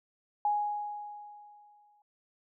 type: tone with exponential decay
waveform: sine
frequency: 830.6 Hz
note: G#5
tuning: in tune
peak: -24 dBFS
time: 0.45-2.02 s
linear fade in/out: 2 ms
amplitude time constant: 340 ms
effects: none

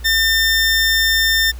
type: tone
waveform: 20% pulse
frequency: 1800 Hz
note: A6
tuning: 39 cents sharp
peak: -8 dBFS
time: 0.04-1.52 s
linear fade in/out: 20 ms
effects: added 60 Hz sine -28 dBFS peak until 1.59 s + pink hiss -44 dBFS RMS until 1.59 s

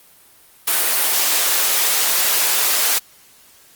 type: high-pass noise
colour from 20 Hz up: white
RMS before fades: -17 dBFS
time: 0.67-2.99 s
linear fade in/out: 10 ms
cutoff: 460 Hz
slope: 12 dB/octave
effects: white hiss -49 dBFS RMS until 3.75 s + Opus 32 kbps

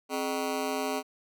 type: ring-modulated tone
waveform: 20% pulse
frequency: 344.6 Hz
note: F4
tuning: 23 cents flat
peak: -21 dBFS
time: 0.09-1.03 s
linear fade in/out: 50 ms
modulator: 79.3 Hz
effects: none

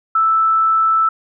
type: tone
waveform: sine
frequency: 1318.5 Hz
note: E6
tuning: in tune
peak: -11 dBFS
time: 0.15-1.09 s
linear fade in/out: 5 ms
effects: none

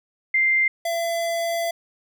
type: tone pair in turn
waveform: sine / square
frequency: 2093 / 674.7 Hz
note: C7 / E5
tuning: 0 / +40 cents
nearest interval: octave + minor sixth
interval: 1960 cents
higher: first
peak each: -16 / -23 dBFS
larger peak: first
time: 0.34-0.68 / 0.85-1.71 s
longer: second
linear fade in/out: 5 ms
effects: none

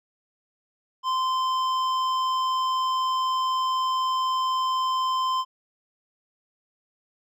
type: tone with hard clipping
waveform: sine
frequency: 1036 Hz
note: C6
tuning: 17 cents flat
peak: -24 dBFS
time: 1.03-5.45 s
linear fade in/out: 50 ms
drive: 10 dB
effects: none

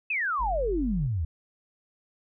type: exponential sweep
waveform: sine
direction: down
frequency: 2652 to 73.42 Hz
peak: -25 dBFS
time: 0.1-1.25 s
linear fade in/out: 5 ms
type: tone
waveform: triangle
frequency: 47.43 Hz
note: F#1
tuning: 44 cents sharp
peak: -28 dBFS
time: 0.39-1.08 s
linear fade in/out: 20 ms
effects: none

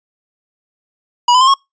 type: tone with pitch steps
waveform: square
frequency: 969 / 1009 / 1050.6 / 1094 Hz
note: B5 / B5 / C6 / C#6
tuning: -33 / +37 / +7 / -23 cents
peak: -8 dBFS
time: 1.28-1.54 s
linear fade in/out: 5 ms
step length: 65 ms
effects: noise-tail reverb RT60 0.2 s tail -26 dB re dry + resampled to 16000 Hz

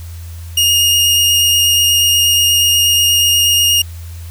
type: tone with vibrato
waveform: sawtooth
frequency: 2848 Hz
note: F7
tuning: 33 cents sharp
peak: -6 dBFS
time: 0.57-3.82 s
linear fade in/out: 5 ms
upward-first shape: triangle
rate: 8.3 Hz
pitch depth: 10 cents each way
effects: added 84 Hz sine -26 dBFS peak until 4.3 s + white hiss -41 dBFS RMS until 4.3 s

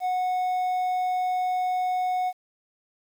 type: tone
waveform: triangle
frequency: 734 Hz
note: F#5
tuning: 14 cents flat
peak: -21 dBFS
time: 0-2.33 s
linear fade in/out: 50 ms
effects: 9-bit

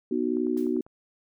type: chord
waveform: sine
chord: B major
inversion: none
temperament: just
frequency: 246.9 / 308.7 / 370.4 Hz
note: B3 / D#4 / F#4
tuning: 0 / -14 / +2 cents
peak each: -28 dBFS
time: 0.11-0.81 s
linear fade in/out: 5 ms
type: click train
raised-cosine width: 1 ms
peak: -36 dBFS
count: 6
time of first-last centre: 0.37-0.865 s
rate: 10.1 Hz
type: noise with exponential decay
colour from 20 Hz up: white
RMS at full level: -48 dBFS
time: 0.57-0.83 s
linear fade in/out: 5 ms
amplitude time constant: 56 ms
effects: none

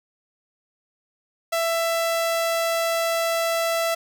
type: tone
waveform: sawtooth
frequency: 665 Hz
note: E5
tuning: 15 cents sharp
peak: -17 dBFS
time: 1.52-3.95 s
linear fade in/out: 10 ms
effects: none

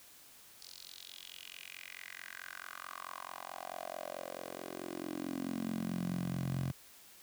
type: tone with high-pass filter sweep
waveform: 10% pulse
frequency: 44.59 Hz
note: F1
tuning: 37 cents sharp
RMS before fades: -42 dBFS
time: 0.6-6.72 s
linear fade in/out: 10 ms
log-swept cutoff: 4800 to 120 Hz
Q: 4
effects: white hiss -58 dBFS RMS until 7.22 s

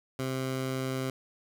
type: tone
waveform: 15% pulse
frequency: 131.3 Hz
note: C3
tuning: 6 cents sharp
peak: -24 dBFS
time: 0.19-1.1 s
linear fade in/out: 2 ms
effects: none

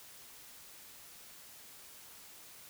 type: silence
effects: white hiss -54 dBFS RMS until 2.69 s

